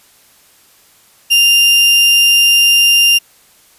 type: tone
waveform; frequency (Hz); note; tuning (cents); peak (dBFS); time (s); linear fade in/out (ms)
35% pulse; 2794; F7; 0; -5; 1.3-3.19; 20
effects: white hiss -48 dBFS RMS until 3.78 s + resampled to 32000 Hz